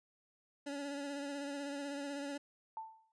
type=tone with vibrato; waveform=25% pulse; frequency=283.1 Hz; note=C#4; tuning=37 cents sharp; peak=-36 dBFS; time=0.66-2.38 s; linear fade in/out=10 ms; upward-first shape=sine; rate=16 Hz; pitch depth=34 cents each way
type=tone with exponential decay; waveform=sine; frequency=887 Hz; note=A5; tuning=14 cents sharp; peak=-38 dBFS; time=2.77-3.12 s; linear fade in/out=1 ms; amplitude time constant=76 ms
effects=resampled to 22050 Hz